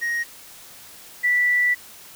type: tone pair in turn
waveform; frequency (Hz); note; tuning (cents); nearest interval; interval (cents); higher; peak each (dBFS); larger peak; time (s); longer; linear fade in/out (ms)
triangle / sine; 1877 / 1965.2; A#6 / B6; +11 / -9; minor second; 80; second; -20 / -16; second; 0.01-0.24 / 1.23-1.75; second; 20
effects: white hiss -44 dBFS RMS until 2.15 s